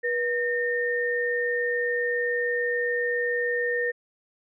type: tone pair together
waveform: sine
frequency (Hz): 483.9 / 1827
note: B4 / A#6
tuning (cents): -35 / -35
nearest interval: octave + major seventh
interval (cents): 2300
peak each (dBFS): -26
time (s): 0.03-3.92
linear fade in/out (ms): 20
effects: none